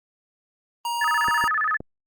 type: tone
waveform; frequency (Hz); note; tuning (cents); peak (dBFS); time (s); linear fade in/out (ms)
square; 944; A#5; +22; -25; 0.85-1.48; 2
type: tone with vibrato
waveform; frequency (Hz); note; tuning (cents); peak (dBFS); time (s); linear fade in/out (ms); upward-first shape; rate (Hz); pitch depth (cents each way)
sine; 1480; F#6; 0; -20; 1.01-1.77; 5; square; 15; 280
type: clicks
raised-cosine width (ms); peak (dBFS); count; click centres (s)
2; -20; 3; 1.284 / 1.44 / 1.805
effects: Opus 32 kbps